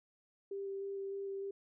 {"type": "tone with vibrato", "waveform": "sine", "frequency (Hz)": 393.6, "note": "G4", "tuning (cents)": 7, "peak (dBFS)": -38, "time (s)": [0.51, 1.51], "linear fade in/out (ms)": 5, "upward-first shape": "square", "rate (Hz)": 3.3, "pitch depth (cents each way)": 8, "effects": []}